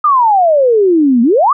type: exponential two-way sweep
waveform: sine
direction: down then up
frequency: 1244.5 to 225.9 to 1244.5 Hz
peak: -6 dBFS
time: 0.04-1.53 s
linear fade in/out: 5 ms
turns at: 1.22 s
effects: none